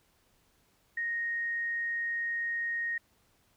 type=tone; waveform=sine; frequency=1864.7 Hz; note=A#6; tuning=in tune; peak=-30 dBFS; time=0.97-2.98 s; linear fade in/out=5 ms; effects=pink hiss -69 dBFS RMS until 3.56 s